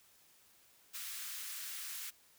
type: high-pass noise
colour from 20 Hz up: white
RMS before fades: -44 dBFS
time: 0.93-2.11 s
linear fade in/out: 20 ms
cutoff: 1300 Hz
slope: 24 dB/octave
effects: white hiss -66 dBFS RMS until 2.38 s